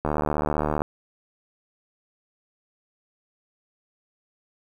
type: click train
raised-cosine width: 1 ms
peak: -10 dBFS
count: 59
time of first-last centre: 0.05-0.819 s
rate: 75.4 Hz
effects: 8-bit